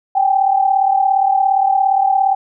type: tone pair together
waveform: sine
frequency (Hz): 774 / 811.3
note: G5 / G#5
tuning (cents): -22 / -41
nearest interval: minor second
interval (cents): 81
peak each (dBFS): -12 / -17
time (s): 0.15-2.35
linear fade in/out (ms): 10
effects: none